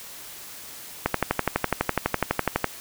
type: click train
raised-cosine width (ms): 0.5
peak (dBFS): -5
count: 20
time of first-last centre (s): 1.06-2.643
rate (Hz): 12
effects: white hiss -41 dBFS RMS until 2.8 s